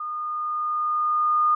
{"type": "tone with level ramp", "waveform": "sine", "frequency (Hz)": 1222, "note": "D#6", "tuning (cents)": -32, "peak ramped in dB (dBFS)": [-28, -16], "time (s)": [0, 1.55], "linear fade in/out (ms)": 5, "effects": []}